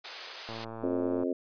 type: high-pass noise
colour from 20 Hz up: white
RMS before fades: -38 dBFS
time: 0.04-0.65 s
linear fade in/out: 10 ms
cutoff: 420 Hz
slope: 24 dB/octave
type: click train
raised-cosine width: 1 ms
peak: -27 dBFS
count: 85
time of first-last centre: 0.49-1.233 s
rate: 113 Hz
type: harmonic tone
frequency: 88.5 Hz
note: F2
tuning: 23 cents sharp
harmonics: 3 / 4 / 5 / 6 / 7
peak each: -31 / -33 / -35 / -37 / -38 dBFS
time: 0.83-1.33 s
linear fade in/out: 5 ms
effects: resampled to 11025 Hz